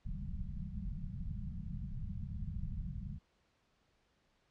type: low-pass noise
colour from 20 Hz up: pink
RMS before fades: -41 dBFS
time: 0.05-3.19 s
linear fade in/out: 20 ms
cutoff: 210 Hz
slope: 96 dB/octave
effects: pink hiss -75 dBFS RMS until 4.5 s + low-pass 5000 Hz 12 dB/octave